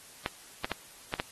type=clicks; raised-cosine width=0.3 ms; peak=-14 dBFS; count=5; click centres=0.261 / 0.645 / 0.717 / 1.139 / 1.199 s; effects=white hiss -52 dBFS RMS until 1.31 s + AAC 32 kbps